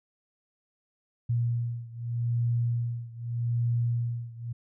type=beating tone pair; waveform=sine; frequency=118.2 / 119.02 Hz; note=A#2 / A#2; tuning=+24 / +36 cents; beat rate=0.82 Hz; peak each=-28 / -30 dBFS; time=1.29-4.53 s; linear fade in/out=10 ms; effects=none